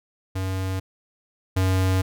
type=tone pair in turn; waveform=square; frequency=94.5 / 93.9 Hz; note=F#2 / F#2; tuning=+37 / +26 cents; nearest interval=unison; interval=11 cents; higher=first; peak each=-25 / -19 dBFS; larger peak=second; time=0.35-0.8 / 1.56-2.02 s; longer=second; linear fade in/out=10 ms; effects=none